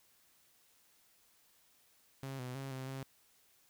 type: tone with pitch steps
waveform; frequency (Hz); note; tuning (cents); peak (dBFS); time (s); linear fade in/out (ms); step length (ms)
sawtooth; 135.1 / 126.1 / 135.7 / 131.1 / 134.1; C#3 / B2 / C#3 / C3 / C3; -44 / +36 / -36 / +4 / +43; -37; 2.23-3.03; 0; 160
effects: white hiss -69 dBFS RMS until 3.69 s